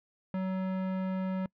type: tone with tanh clipping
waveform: sine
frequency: 188 Hz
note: F#3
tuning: 28 cents sharp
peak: -32 dBFS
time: 0.34-1.46 s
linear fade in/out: 2 ms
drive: 18 dB
effects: noise-tail reverb RT60 0.1 s tail -25 dB re dry